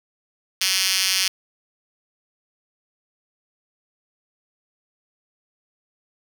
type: tone with high-pass filter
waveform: 5% pulse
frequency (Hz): 189.1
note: F#3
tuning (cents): +38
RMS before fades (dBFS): -21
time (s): 0.61-1.28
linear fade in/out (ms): 2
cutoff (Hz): 3700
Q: 4.6
effects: none